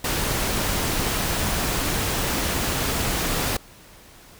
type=noise; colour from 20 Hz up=pink; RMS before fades=-24 dBFS; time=0.04-3.57 s; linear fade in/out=5 ms; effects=pink hiss -48 dBFS RMS until 4.39 s